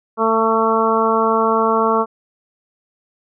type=harmonic tone; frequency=223.6 Hz; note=A3; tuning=28 cents sharp; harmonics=1 / 2 / 3 / 4 / 5 / 6; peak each=-22 / -18 / -22 / -21 / -18 / -23 dBFS; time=0.17-2.06 s; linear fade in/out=50 ms; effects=none